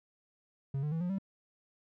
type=tone with pitch steps; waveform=triangle; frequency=137.1 / 149.51 / 163.04 / 177.8 / 193.89 Hz; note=C#3 / D3 / E3 / F3 / G3; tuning=-19 / +31 / -19 / +31 / -19 cents; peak=-29 dBFS; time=0.74-1.185 s; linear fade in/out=5 ms; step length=89 ms; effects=none